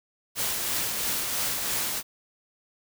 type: noise with tremolo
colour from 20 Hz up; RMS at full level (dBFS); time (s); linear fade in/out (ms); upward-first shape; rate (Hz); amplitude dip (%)
white; -27; 0.35-2.03; 50; triangle; 3; 35
effects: none